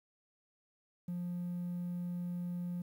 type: tone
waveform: triangle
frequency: 176.2 Hz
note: F3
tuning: 16 cents sharp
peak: -33 dBFS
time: 1.08-2.82 s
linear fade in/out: 5 ms
effects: tanh soft clip ceiling -31 dBFS + 11-bit